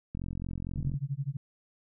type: click train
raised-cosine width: 5 ms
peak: -24 dBFS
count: 36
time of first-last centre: 0.15-0.94 s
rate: 44.3 Hz
type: tone with tremolo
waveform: sine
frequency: 138.59 Hz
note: C#3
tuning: in tune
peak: -27 dBFS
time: 0.77-1.37 s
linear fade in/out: 5 ms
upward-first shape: sine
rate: 12 Hz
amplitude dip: 100%
effects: none